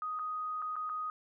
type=tone with dropouts; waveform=sine; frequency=1248 Hz; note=D#6; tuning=5 cents sharp; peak=-34 dBFS; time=0.02-1.1 s; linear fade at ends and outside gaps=1 ms; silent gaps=0.19-0.194 / 0.619-0.623 / 0.757-0.764 / 0.893-0.897 s; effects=none